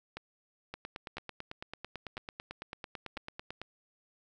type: two click trains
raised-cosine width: 0.3 ms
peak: -24 / -24 dBFS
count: 27 / 4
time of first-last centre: 0.74-3.616 / 0.17-3.17 s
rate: 9.04 / 1 Hz
effects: none